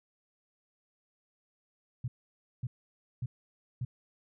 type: tone bursts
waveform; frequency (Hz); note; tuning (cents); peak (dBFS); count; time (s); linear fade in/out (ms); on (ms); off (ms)
sine; 123.47; B2; 0; -31; 4; 2.04-3.85; 5; 40; 550
effects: none